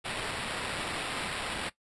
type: noise with sample-and-hold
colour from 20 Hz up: white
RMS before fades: -35 dBFS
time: 0.04-1.7 s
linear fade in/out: 20 ms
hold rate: 6300 Hz
effects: noise-tail reverb RT60 0.1 s tail -17 dB re dry + resampled to 24000 Hz